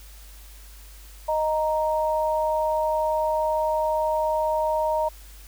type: tone pair together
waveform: sine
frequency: 622.2 / 932.3 Hz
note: D#5 / A#5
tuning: 0 / 0 cents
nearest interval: perfect fifth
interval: 700 cents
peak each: -23 / -24 dBFS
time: 1.28-5.09 s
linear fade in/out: 10 ms
effects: added 50 Hz sine -43 dBFS peak until 5.47 s + white hiss -50 dBFS RMS until 5.47 s